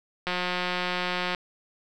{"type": "click train", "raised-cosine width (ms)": 0.3, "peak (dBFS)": -12, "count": 195, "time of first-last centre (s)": [0.27, 1.348], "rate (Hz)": 180, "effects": []}